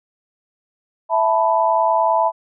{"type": "chord", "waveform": "sine", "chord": "E suspended fourth", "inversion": "none", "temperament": "just", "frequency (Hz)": [659.3, 879, 988.9], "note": ["E5", "A5", "B5"], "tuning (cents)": [0, -2, 2], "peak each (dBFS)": -18, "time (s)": [1.09, 2.32], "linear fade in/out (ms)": 50, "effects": []}